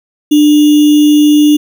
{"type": "tone with sample-and-hold", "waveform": "sine", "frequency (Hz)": 297.7, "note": "D4", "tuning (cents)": 24, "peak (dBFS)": -3, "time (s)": [0.31, 1.57], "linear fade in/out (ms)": 10, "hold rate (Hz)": 3150, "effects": []}